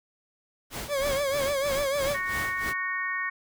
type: noise with tremolo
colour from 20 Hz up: pink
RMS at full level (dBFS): -34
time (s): 0.7-2.74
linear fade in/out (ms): 50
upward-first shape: sine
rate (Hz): 3.1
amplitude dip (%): 85
type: tone with vibrato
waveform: 40% pulse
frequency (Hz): 558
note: C#5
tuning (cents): +11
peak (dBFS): -24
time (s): 0.88-2.17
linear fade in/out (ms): 50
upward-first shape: triangle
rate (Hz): 6.7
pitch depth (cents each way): 93
type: harmonic tone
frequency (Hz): 370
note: F#4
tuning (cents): 0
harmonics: 3 / 4 / 5 / 6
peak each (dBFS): -34 / -39 / -29 / -36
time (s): 2.14-3.3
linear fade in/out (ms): 10
effects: none